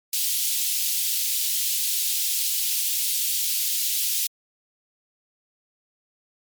white high-pass noise, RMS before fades -24 dBFS, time 0.13-4.27 s, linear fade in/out 2 ms, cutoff 2900 Hz, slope 24 dB/octave, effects MP3 96 kbps

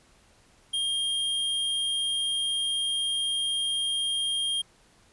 square tone, 3218 Hz, G7, 45 cents sharp, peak -26 dBFS, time 0.73-4.62 s, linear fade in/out 10 ms, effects pink hiss -60 dBFS RMS until 5.12 s + resampled to 24000 Hz

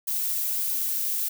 violet noise, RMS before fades -27 dBFS, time 0.07-1.29 s, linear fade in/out 10 ms, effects none

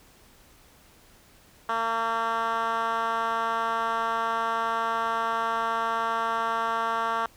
10% pulse tone with band-pass filter, 227.6 Hz, A#3, 41 cents flat, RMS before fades -27 dBFS, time 1.69-7.26 s, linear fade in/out 2 ms, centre 1200 Hz, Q 1.7, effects pink hiss -56 dBFS RMS until 7.36 s

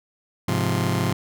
sawtooth chord, F minor, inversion first, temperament just, 104.77 / 130.96 / 174.61 Hz, Ab2 / C3 / F3, +16 / +2 / 0 cents, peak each -21 dBFS, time 0.48-1.13 s, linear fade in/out 5 ms, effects none

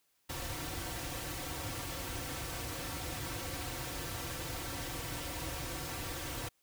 pink noise with comb filter, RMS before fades -40 dBFS, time 0.29-6.49 s, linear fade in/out 10 ms, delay 4.8 ms, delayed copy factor -0.8, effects white hiss -75 dBFS RMS until 6.62 s

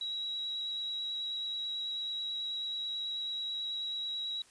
sine tone with vibrato, 3871 Hz, B7, 35 cents flat, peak -34 dBFS, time 0.01-4.42 s, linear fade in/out 2 ms, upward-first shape square, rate 9.2 Hz, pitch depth 9 cents each way, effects white hiss -61 dBFS RMS until 4.5 s + resampled to 22050 Hz

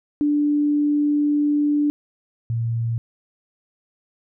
sine tone pair in turn, 293.7 / 115.65 Hz, D4 / A#2, 0 / -13 cents, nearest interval octave + major third, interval 1613 cents, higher first, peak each -16 / -20 dBFS, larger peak first, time 0.21-1.9 / 2.5-2.98 s, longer first, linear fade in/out 0 ms, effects none

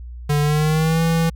square tone with pitch glide, 146.83 to 164.81 Hz, D3 to E3, 0 to 0 cents, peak -16 dBFS, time 0.29-1.3 s, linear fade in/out 10 ms, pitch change +200 cents, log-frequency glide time 0.41-1.02 s, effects added 60 Hz sine -31 dBFS peak until 1.35 s

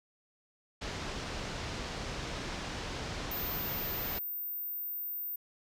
pink low-pass noise, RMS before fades -39 dBFS, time 0.81-4.19 s, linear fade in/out 10 ms, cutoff 6200 Hz, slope 24 dB/octave
sine tone, 14550 Hz, A#9, 43 cents flat, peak -35 dBFS, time 3.31-5.36 s, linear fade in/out 5 ms
effects none

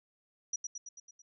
sine tone with echo, 5830 Hz, F#8, 26 cents flat, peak -31 dBFS, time 0.53-0.56 s, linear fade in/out 5 ms, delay 110 ms, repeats 6, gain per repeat -4 dB, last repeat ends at 1.22 s, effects none

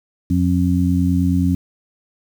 harmonic tone, 89.3 Hz, F2, 39 cents sharp, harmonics 1 / 2 / 3, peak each -18 / -18 / -18 dBFS, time 0.3-1.55 s, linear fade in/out 5 ms, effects 7-bit

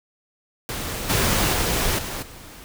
pink noise with level steps, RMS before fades -29 / -20 / -22 / -30 / -42 dBFS, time 0.69-2.64 s, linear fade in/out 0 ms, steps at 1.09 / 1.53 / 1.98 / 2.22 s, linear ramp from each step 10 ms, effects none

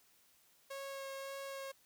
sawtooth tone with vibrato, 546 Hz, C#5, 26 cents flat, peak -39 dBFS, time 0.7-1.72 s, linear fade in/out 10 ms, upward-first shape sine, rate 1.8 Hz, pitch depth 11 cents each way, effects white hiss -69 dBFS RMS until 1.85 s

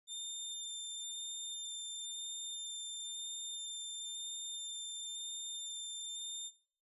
25% pulse tone with vibrato, 3601 Hz, A7, 39 cents sharp, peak -37 dBFS, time 0.07-6.51 s, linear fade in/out 50 ms, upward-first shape sine, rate 0.99 Hz, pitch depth 8 cents each way, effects noise-tail reverb RT60 0.5 s tail -19 dB re dry + resampled to 32000 Hz

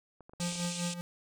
clicks, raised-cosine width 1 ms, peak -37 dBFS, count 10, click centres 0.207 / 0.295 / 0.335 / 0.399 / 0.431 / 0.48 / 0.526 / 0.556 / 0.601 / 0.649 s
white band-pass noise, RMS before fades -40 dBFS, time 0.4-0.94 s, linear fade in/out 5 ms, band 2300 to 9200 Hz, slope 96 dB/octave
square tone with tremolo, 174.61 Hz, F3, in tune, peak -32 dBFS, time 0.4-1.01 s, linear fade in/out 0 ms, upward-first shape sine, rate 5 Hz, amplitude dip 70%
effects none

